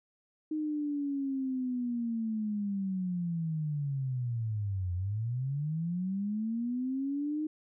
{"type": "linear two-way sweep", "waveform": "sine", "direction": "down then up", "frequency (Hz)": [311.1, 87.31, 311.1], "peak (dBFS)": -30, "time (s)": [0.51, 7.47], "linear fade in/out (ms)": 5, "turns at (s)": 4.94, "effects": []}